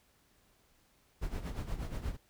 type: noise with tremolo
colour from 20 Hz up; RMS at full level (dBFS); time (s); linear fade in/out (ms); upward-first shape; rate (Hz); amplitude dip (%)
brown; -35; 1.21-2.17; 20; sine; 8.4; 70
effects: pink hiss -69 dBFS RMS until 2.29 s